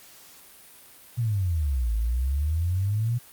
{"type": "exponential two-way sweep", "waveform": "sine", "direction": "down then up", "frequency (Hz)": [123.47, 53.5, 123.47], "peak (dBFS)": -22, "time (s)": [1.17, 3.19], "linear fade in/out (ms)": 20, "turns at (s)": 1.95, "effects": ["white hiss -50 dBFS RMS until 3.32 s", "Opus 48 kbps"]}